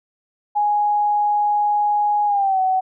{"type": "tone with pitch glide", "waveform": "sine", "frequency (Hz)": [830.6, 752.9], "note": ["G#5", "F#5"], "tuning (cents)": [0, 30], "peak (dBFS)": -15, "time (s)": [0.55, 2.81], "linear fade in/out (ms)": 20, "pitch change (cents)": -170, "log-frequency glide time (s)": [2.26, 2.6], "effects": []}